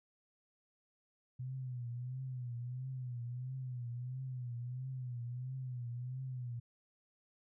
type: tone with vibrato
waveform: sine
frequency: 125.2 Hz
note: B2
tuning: 24 cents sharp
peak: -39 dBFS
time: 1.39-6.6 s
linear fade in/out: 10 ms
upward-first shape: triangle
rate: 1.5 Hz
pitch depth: 100 cents each way
effects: none

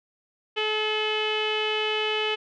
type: tone with low-pass filter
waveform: sawtooth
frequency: 430 Hz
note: A4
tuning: 40 cents flat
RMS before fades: -26 dBFS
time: 0.56-2.36 s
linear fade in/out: 20 ms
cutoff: 2900 Hz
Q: 7.8
effects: none

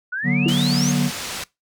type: exponential sweep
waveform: sine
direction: up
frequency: 1435 to 6645 Hz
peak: -23 dBFS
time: 0.12-0.92 s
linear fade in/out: 10 ms
type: chord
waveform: triangle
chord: B minor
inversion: first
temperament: equal with one note detuned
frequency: 146.83 / 185 / 242.6 Hz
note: D3 / F#3 / B3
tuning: 0 / 0 / -31 cents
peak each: -19 dBFS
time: 0.23-1.11 s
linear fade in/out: 50 ms
type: tone with exponential decay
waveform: sine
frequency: 329.6 Hz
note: E4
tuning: in tune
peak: -15 dBFS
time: 0.46-0.6 s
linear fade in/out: 1 ms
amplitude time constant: 29 ms
type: low-pass noise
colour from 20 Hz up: white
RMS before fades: -30 dBFS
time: 0.48-1.44 s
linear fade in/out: 5 ms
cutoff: 6500 Hz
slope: 12 dB/octave
effects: noise-tail reverb RT60 0.2 s tail -22 dB re dry

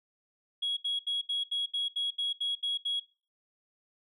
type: tone bursts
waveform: sine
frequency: 3322 Hz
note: G#7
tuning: in tune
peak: -27 dBFS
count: 11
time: 0.62-3 s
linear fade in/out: 10 ms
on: 150 ms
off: 73 ms
effects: noise-tail reverb RT60 0.4 s tail -21 dB re dry + tanh soft clip ceiling -25 dBFS

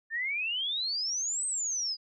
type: exponential two-way sweep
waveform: sine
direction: up then down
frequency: 1760 to 8350 to 4861 Hz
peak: -29 dBFS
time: 0.1-1.97 s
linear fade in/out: 50 ms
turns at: 1.46 s
effects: none

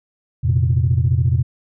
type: chord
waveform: sine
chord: F suspended fourth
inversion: none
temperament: equal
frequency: 87.31 / 116.54 / 130.81 Hz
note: F2 / Bb2 / C3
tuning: 0 / 0 / 0 cents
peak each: -17 dBFS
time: 0.43-1.43 s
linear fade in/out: 20 ms
effects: tanh soft clip ceiling -6 dBFS

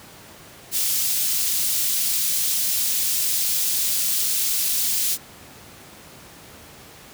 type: high-pass noise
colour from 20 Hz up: white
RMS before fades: -22 dBFS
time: 0.71-5.18 s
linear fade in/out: 50 ms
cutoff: 3700 Hz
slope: 12 dB/octave
effects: pink hiss -44 dBFS RMS until 7.13 s + high-pass 80 Hz 12 dB/octave

